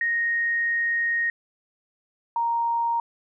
sine tone pair in turn, 1864.7 / 932.4 Hz, A#6 / A#5, 0 / 0 cents, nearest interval octave, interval 1200 cents, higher first, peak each -21 dBFS, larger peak neither, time 0.01-1.3 / 2.36-3 s, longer first, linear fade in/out 2 ms, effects none

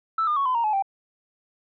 sine tone with pitch steps, 1318.5 / 1209.1 / 1108.7 / 1016.7 / 932.3 / 854.9 / 784 Hz, E6 / D#6 / C#6 / B5 / A#5 / G#5 / G5, 0 / -50 / 0 / +50 / 0 / +50 / 0 cents, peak -19 dBFS, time 0.18-0.824 s, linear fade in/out 5 ms, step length 92 ms, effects tanh soft clip ceiling -16 dBFS

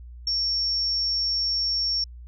sine tone, 5480 Hz, F8, 34 cents flat, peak -22 dBFS, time 0.27-2.04 s, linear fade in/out 2 ms, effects added 60 Hz sine -39 dBFS peak until 2.27 s

